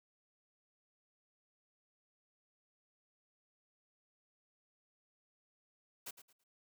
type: noise with echo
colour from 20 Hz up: white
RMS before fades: -45 dBFS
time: 6.06-6.11 s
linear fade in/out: 10 ms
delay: 110 ms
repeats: 3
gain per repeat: -12 dB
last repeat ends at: 6.44 s
effects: high-pass 150 Hz 12 dB/octave